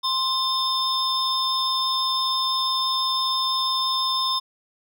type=tone cluster; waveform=triangle; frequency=1047 / 3603 / 5210 Hz; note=C6 / A7 / E8; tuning=+1 / +40 / -21 cents; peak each=-23 / -23 / -26 dBFS; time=0.03-4.4 s; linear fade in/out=20 ms; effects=none